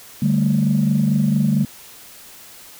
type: chord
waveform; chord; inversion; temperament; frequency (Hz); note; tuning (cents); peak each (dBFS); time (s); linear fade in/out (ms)
sine; D suspended fourth; none; just; 146.83 / 195.78 / 220.2; D3 / G3 / A3; 0 / -2 / +2; -18; 0.22-1.65; 5
effects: tanh soft clip ceiling -7 dBFS + white hiss -42 dBFS RMS until 2.79 s